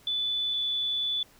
sine tone pair in turn, 3483 / 3469 Hz, A7 / A7, -18 / -25 cents, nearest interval unison, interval 7 cents, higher first, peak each -26 / -26 dBFS, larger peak neither, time 0.07-0.54 / 0.54-1.23 s, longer second, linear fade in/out 2 ms, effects pink hiss -58 dBFS RMS until 1.39 s

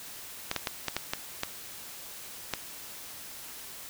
clicks, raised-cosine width 0.2 ms, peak -11 dBFS, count 8, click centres 0.514 / 0.563 / 0.672 / 0.883 / 0.966 / 1.135 / 1.434 / 2.537 s, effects white hiss -44 dBFS RMS until 3.89 s

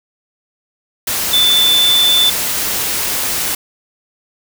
sine tone in noise, 3520 Hz, A7, in tune, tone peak -9 dBFS, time 1.33-2.3 s, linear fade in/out 5 ms, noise white, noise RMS -18 dBFS, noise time 1.07-3.55 s, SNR +6 dB, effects none

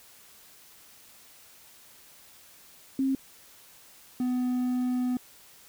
sine / triangle tone pair in turn, 267.7 / 250.1 Hz, C4 / B3, +40 / +22 cents, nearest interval minor second, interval 118 cents, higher first, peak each -23 dBFS, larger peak neither, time 2.99-3.15 / 4.2-5.17 s, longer second, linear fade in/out 2 ms, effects white hiss -54 dBFS RMS until 5.68 s

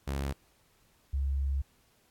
sawtooth / sine tone pair in turn, 69 / 68.56 Hz, C#2 / C#2, -7 / -18 cents, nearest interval unison, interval 11 cents, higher first, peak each -27 dBFS, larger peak neither, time 0.07-0.33 / 1.13-1.62 s, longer second, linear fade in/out 10 ms, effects pink hiss -67 dBFS RMS until 2.1 s + AAC 64 kbps

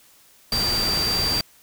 sine tone in noise, 4699 Hz, D8, in tune, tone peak -21 dBFS, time 0.52-1.41 s, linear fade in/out 2 ms, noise pink, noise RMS -27 dBFS, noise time 0.52-1.41 s, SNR +3 dB, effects white hiss -54 dBFS RMS until 1.62 s

